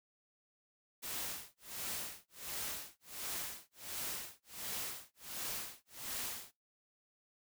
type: noise with tremolo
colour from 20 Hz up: white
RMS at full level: -40 dBFS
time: 1.02-6.52 s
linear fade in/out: 20 ms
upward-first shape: sine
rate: 1.4 Hz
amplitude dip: 100%
effects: noise-tail reverb RT60 0.2 s tail -21 dB re dry